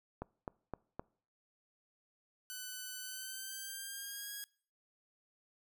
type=click train; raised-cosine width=1 ms; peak=-26 dBFS; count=4; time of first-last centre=0.22-0.995 s; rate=3.87 Hz
type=tone with pitch glide; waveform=5% pulse; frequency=1502 to 1647.4 Hz; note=F#6 to G#6; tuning=+26 to -14 cents; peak=-32 dBFS; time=2.5-4.44 s; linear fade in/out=0 ms; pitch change=+160 cents; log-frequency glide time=3-4.32 s
effects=noise-tail reverb RT60 0.5 s tail -24 dB re dry